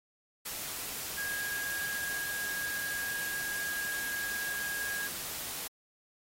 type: tone in noise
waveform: sine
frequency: 1638 Hz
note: G#6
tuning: 24 cents flat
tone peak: -34 dBFS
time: 1.17-5.08 s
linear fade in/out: 10 ms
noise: white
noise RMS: -39 dBFS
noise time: 0.45-5.68 s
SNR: +2 dB
effects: AAC 48 kbps